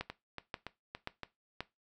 two click trains, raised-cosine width 0.3 ms, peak -24 / -21 dBFS, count 5 / 4, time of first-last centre 0.1-1.233 / 0.01-1.606 s, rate 3.53 / 1.88 Hz, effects noise-tail reverb RT60 0.2 s tail -17 dB re dry

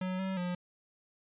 square tone with pitch steps, 185 / 190.2 / 178.4 Hz, F#3 / F#3 / F3, 0 / +48 / +37 cents, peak -33 dBFS, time 0.01-0.55 s, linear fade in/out 5 ms, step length 180 ms, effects resampled to 8000 Hz

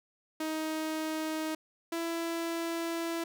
sawtooth tone pair in turn, 314.2 / 333.6 Hz, D#4 / E4, +17 / +21 cents, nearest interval minor second, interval 104 cents, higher second, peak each -28 dBFS, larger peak neither, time 0.4-1.55 / 1.92-3.24 s, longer second, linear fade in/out 5 ms, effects none

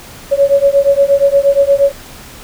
sine beating tone pair, 554.4 / 562.9 Hz, C#5 / C#5, 0 / +26 cents, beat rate 8.5 Hz, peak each -10 dBFS, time 0.31-1.92 s, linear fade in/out 20 ms, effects pink hiss -34 dBFS RMS until 2.43 s

